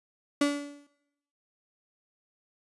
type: tone with exponential decay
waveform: 35% pulse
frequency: 287.6 Hz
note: D4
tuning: 36 cents flat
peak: -18 dBFS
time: 0.41-0.87 s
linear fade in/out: 5 ms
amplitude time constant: 100 ms
effects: noise-tail reverb RT60 0.8 s tail -17 dB re dry + resampled to 24000 Hz

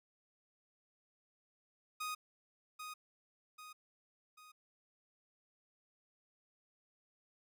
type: tone with echo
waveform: sawtooth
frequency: 1245 Hz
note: D#6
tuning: 1 cent sharp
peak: -35 dBFS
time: 2-2.15 s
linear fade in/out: 10 ms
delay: 790 ms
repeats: 3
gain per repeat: -6 dB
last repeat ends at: 4.52 s
effects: none

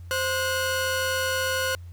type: tone pair together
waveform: sawtooth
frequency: 523.3 / 1456.8 Hz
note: C5 / F#6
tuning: 0 / -27 cents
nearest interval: octave + tritone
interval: 1773 cents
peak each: -23 / -23 dBFS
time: 0.11-1.75 s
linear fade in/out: 0 ms
effects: added 87 Hz sine -38 dBFS peak until 1.92 s + pink hiss -62 dBFS RMS until 1.92 s

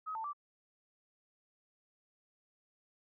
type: tone with pitch steps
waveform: sine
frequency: 1269 / 890 / 1166 Hz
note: D#6 / A5 / D6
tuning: +34 / +20 / -13 cents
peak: -37 dBFS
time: 0.06-0.333 s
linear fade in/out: 20 ms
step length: 91 ms
effects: none

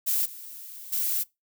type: noise with level steps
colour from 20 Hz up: violet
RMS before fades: -25 / -42 / -27 dBFS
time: 0.06-1.24 s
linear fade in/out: 20 ms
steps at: 0.25 / 0.92 s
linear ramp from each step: 10 ms
effects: noise-tail reverb RT60 0.2 s tail -22 dB re dry

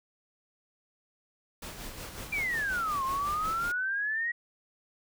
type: noise with tremolo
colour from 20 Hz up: pink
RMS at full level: -40 dBFS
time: 1.62-3.72 s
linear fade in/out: 5 ms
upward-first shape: sine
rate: 5.5 Hz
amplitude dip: 45%
type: exponential two-way sweep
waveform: sine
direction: down then up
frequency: 2399 to 1051 to 1918 Hz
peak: -28 dBFS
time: 2.32-4.32 s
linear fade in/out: 10 ms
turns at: 3.04 s
effects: none

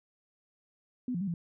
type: tone with pitch steps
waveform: sine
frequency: 250.4 / 174.2 / 198.8 / 170 Hz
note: B3 / F3 / G3 / F3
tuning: +24 / -4 / +25 / -46 cents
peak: -30 dBFS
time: 1.08-1.34 s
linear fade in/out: 2 ms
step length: 65 ms
effects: none

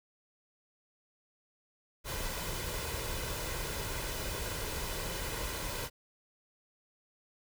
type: noise with comb filter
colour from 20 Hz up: pink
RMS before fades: -37 dBFS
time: 2.04-5.9 s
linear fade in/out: 50 ms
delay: 2 ms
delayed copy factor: +0.5
effects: none

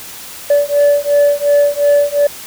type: beating tone pair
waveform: sine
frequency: 576 / 578.8 Hz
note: D5 / D5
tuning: -34 / -25 cents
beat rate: 2.8 Hz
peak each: -10 dBFS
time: 0.5-2.27 s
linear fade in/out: 5 ms
effects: tanh soft clip ceiling -5 dBFS + white hiss -31 dBFS RMS until 2.46 s

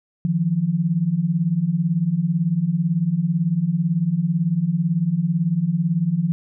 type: beating tone pair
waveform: sine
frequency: 155.56 / 173.56 Hz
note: D#3 / F3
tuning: 0 / -10 cents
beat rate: 18 Hz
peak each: -22 / -19 dBFS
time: 0.25-6.32 s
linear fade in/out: 0 ms
effects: none

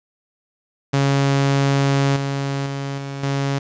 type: tone with level steps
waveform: sawtooth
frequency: 138.59 Hz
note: C#3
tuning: in tune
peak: -11 / -17 / -20 / -23 / -15 dBFS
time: 0.93-3.59 s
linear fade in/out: 10 ms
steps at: 2.16 / 2.66 / 2.98 / 3.23 s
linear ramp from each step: 2 ms
effects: resampled to 16000 Hz + 8-bit

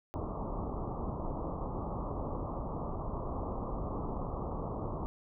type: low-pass noise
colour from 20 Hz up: pink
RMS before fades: -37 dBFS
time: 0.14-5.06 s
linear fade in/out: 0 ms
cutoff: 1200 Hz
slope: 96 dB/octave
effects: none

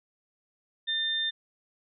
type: tone pair together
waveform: sine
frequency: 1800 / 3600 Hz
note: A6 / A7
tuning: +39 / +39 cents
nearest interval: octave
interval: 1200 cents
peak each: -34 / -27 dBFS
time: 0.87-1.31 s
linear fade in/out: 20 ms
effects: none

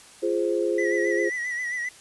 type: chord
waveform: sine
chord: F minor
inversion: none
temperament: equal with one note detuned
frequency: 346 / 415.3 / 523.3 Hz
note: F4 / Ab4 / C5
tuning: -16 / 0 / 0 cents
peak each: -25 / -26 / -27 dBFS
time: 0.22-1.3 s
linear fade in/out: 20 ms
type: tone with vibrato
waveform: triangle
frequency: 1951 Hz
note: B6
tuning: 22 cents flat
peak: -25 dBFS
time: 0.78-1.89 s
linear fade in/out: 5 ms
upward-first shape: sine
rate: 7.5 Hz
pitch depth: 54 cents each way
effects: white hiss -49 dBFS RMS until 2 s + resampled to 24000 Hz

